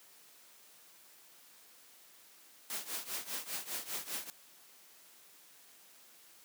white noise with tremolo, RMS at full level -37 dBFS, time 2.7-4.3 s, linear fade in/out 0 ms, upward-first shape triangle, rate 5 Hz, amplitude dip 90%, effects white hiss -60 dBFS RMS until 6.44 s + high-pass 200 Hz 12 dB/octave

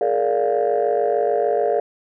sine chord, Bb dominant seventh, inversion third, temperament just, 419.5 / 466.2 / 582.7 / 699.2 Hz, Ab4 / Bb4 / D5 / F5, +17 / 0 / -14 / +2 cents, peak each -21 dBFS, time 0.01-1.8 s, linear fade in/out 2 ms, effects tanh soft clip ceiling -10 dBFS

